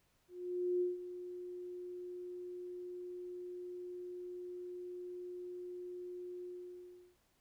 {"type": "tone with ADSR envelope", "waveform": "sine", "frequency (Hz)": 358.1, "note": "F4", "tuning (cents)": 43, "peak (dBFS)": -30, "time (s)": [0.28, 7.17], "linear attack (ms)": 530, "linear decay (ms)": 160, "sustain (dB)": -13, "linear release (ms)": 730, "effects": ["pink hiss -75 dBFS RMS until 7.4 s"]}